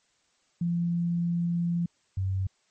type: tone pair in turn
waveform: sine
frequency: 171.6 / 95.37 Hz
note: F3 / G2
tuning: -30 / -47 cents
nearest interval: minor seventh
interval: 1017 cents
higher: first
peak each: -24 / -25 dBFS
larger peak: first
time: 0.61-1.86 / 2.17-2.47 s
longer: first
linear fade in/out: 5 ms
effects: white hiss -69 dBFS RMS until 2.7 s + MP3 32 kbps